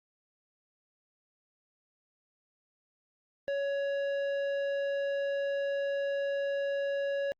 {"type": "tone with tanh clipping", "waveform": "triangle", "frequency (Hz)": 559, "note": "C#5", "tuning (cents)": 14, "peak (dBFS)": -31, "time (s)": [3.48, 7.32], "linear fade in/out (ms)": 0, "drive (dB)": 15, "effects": ["Opus 48 kbps"]}